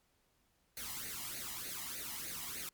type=noise with flanger; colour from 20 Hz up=white; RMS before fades=-43 dBFS; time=0.77-2.69 s; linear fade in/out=2 ms; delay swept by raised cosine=0.46 to 1.02 ms; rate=3.3 Hz; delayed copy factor=+0.75; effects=pink hiss -75 dBFS RMS until 2.73 s + MP3 96 kbps